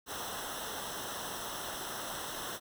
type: noise with comb filter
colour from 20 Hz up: pink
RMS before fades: -40 dBFS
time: 0.06-2.6 s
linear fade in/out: 50 ms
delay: 0.43 ms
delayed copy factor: -0.85
effects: none